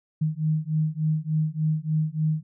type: beating tone pair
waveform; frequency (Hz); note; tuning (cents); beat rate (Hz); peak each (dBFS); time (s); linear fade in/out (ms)
sine; 154.1 / 157.5; D#3 / D#3; -16 / +21; 3.4; -25; 0.21-2.43; 10
effects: none